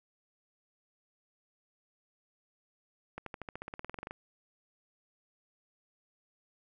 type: accelerating click train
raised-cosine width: 0.5 ms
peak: -25 dBFS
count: 17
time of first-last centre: 3.18-4.109 s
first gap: 83 ms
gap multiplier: 0.95
effects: none